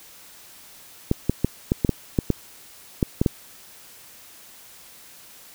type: clicks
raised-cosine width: 3 ms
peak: -5 dBFS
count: 11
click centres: 1.114 / 1.296 / 1.446 / 1.719 / 1.848 / 1.893 / 2.188 / 2.303 / 3.028 / 3.215 / 3.262 s
effects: white hiss -47 dBFS RMS until 5.54 s